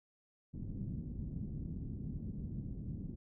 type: low-pass noise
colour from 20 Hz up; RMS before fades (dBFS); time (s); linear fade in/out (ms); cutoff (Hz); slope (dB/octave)
white; -42; 0.53-3.16; 20; 220; 24
effects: none